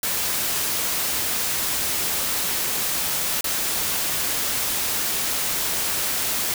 white noise with dropouts, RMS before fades -24 dBFS, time 0.03-6.54 s, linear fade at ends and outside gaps 2 ms, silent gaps 3.41-3.442 s, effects none

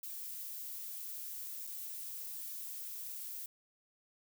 violet noise with dropouts, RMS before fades -44 dBFS, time 0.03-3.46 s, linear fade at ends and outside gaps 2 ms, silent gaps 1.669-1.673 s, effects none

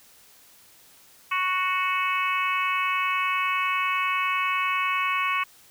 harmonic tone, 370 Hz, F#4, in tune, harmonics 3 / 4 / 5 / 6 / 7 / 8, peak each -25 / -35 / -36 / -29 / -29 / -37 dBFS, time 1.31-5.44 s, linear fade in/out 10 ms, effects white hiss -54 dBFS RMS until 5.7 s

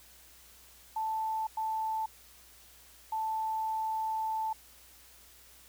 sine tone bursts at uneven times, 880 Hz, A5, in tune, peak -30 dBFS, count 3, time 0.96-1.47 / 1.57-2.06 / 3.12-4.53 s, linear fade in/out 5 ms, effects added 60 Hz sine -64 dBFS peak until 5.68 s + white hiss -57 dBFS RMS until 5.68 s

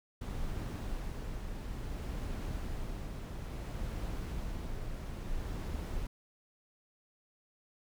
brown noise with tremolo, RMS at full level -37 dBFS, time 0.21-6.07 s, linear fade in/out 5 ms, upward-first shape sine, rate 0.58 Hz, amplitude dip 30%, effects none

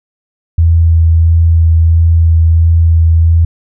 sine tone with vibrato, 82.41 Hz, E2, in tune, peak -4 dBFS, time 0.58-3.45 s, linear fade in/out 5 ms, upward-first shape sine, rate 1.5 Hz, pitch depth 13 cents each way, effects none

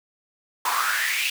pink noise with high-pass filter sweep, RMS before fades -24 dBFS, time 0.65-1.3 s, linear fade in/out 5 ms, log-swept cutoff 940 to 2800 Hz, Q 6, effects none

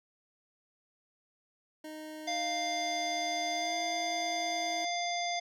25% pulse tone with pitch glide, 310 to 324.3 Hz, D#4 to E4, -6 to -28 cents, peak -38 dBFS, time 1.84-4.85 s, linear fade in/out 5 ms, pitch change +78 cents, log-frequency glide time 3.52-3.75 s
harmonic tone, 698.5 Hz, F5, in tune, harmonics 1 / 3 / 5 / 7 / 9, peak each -33 / -38 / -40 / -41 / -43 dBFS, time 2.27-5.4 s, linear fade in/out 10 ms
effects none

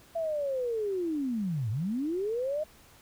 sine linear two-way sweep, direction down then up, 674 to 99.8 to 629 Hz, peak -28 dBFS, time 0.15-2.64 s, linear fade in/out 10 ms, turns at 1.7 s, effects pink hiss -57 dBFS RMS until 3.01 s

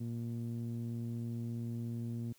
sawtooth tone with low-pass filter, 117 Hz, A#2, 7 cents sharp, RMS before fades -39 dBFS, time 0-2.33 s, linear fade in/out 10 ms, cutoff 240 Hz, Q 1.8, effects white hiss -67 dBFS RMS until 2.38 s

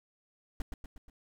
brown noise with echo, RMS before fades -32 dBFS, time 0.6-0.62 s, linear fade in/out 2 ms, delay 120 ms, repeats 4, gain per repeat -5 dB, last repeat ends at 1.1 s, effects none

